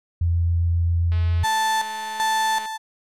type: tone with vibrato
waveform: sine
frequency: 85 Hz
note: F2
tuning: 46 cents flat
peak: -17 dBFS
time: 0.21-1.44 s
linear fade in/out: 5 ms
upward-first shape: sine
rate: 7.5 Hz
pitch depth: 9 cents each way
type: click train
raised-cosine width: 0.3 ms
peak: -25 dBFS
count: 330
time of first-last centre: 1.12-2.657 s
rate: 214 Hz
type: tone with tremolo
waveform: 35% pulse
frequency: 880 Hz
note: A5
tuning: in tune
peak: -17 dBFS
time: 1.43-2.78 s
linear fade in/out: 20 ms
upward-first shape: square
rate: 1.3 Hz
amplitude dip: 65%
effects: low-pass 11000 Hz 12 dB/octave